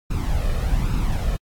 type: noise with flanger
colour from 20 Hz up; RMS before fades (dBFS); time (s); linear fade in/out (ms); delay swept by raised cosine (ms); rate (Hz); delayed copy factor
brown; -21; 0.1-1.37; 10; 0.76 to 1.67; 1.2; +0.6
effects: AAC 64 kbps